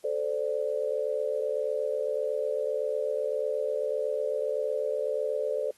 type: tone cluster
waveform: sine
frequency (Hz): 436.3 / 518 / 586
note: A4 / C5 / D5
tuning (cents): -15 / -17 / -4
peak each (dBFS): -31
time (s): 0.04-5.71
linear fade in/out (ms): 5
effects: white hiss -62 dBFS RMS until 5.77 s + AAC 32 kbps